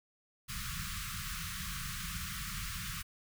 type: band-stop noise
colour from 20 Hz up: pink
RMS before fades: -40 dBFS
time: 0.48-3.03 s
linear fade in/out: 20 ms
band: 200 to 1100 Hz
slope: 96 dB/octave
effects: none